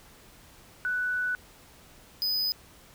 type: tone pair in turn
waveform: sine / square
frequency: 1486 / 4998 Hz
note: F#6 / D#8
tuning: +7 / +7 cents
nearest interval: octave + major sixth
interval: 2100 cents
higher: second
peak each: -26 dBFS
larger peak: neither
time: 0.85-1.35 / 2.22-2.52 s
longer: first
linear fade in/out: 0 ms
effects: pink hiss -54 dBFS RMS until 2.94 s